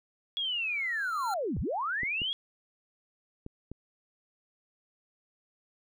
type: linear two-way sweep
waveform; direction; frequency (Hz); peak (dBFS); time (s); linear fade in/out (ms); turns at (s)
sine; down then up; 3371 to 46.39 to 3371; -29; 0.37-2.33; 0; 1.6
type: tone with exponential growth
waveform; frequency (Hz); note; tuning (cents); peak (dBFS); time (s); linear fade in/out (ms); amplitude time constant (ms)
square; 1369; F6; -35; -33; 0.46-1.34; 2; 190
type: clicks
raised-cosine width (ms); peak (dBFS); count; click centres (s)
3; -27; 5; 1.567 / 2.033 / 2.218 / 3.464 / 3.716
effects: none